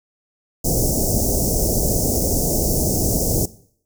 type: band-stop noise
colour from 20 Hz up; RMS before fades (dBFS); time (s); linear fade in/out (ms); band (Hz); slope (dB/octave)
pink; -19; 0.64-3.46; 10; 690 to 5500; 48
effects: noise-tail reverb RT60 0.6 s tail -19 dB re dry